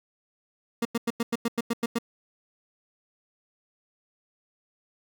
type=tone bursts; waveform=30% pulse; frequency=233.1 Hz; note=A#3; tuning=in tune; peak=-21 dBFS; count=10; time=0.82-1.986 s; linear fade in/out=5 ms; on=32 ms; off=94 ms; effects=none